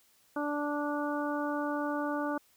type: harmonic tone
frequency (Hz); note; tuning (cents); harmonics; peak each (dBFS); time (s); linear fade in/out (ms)
292.7; D4; -6; 1 / 2 / 3 / 4 / 5; -33 / -36 / -38 / -39 / -40; 0.36-2.38; 5
effects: white hiss -66 dBFS RMS until 2.56 s